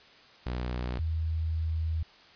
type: tone pair in turn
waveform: sawtooth / sine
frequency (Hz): 61.5 / 80.46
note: B1 / E2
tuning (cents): -7 / -41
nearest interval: perfect fourth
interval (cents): 466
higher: second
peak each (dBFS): -27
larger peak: neither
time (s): 0.46-0.99 / 0.99-2.03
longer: second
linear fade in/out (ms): 5
effects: white hiss -55 dBFS RMS until 2.35 s + resampled to 11025 Hz